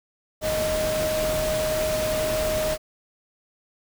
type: tone in noise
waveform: sine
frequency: 622.3 Hz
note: D#5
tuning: in tune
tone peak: -23 dBFS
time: 0.41-2.78 s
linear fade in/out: 50 ms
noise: pink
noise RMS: -29 dBFS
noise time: 0.41-2.78 s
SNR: +3 dB
effects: none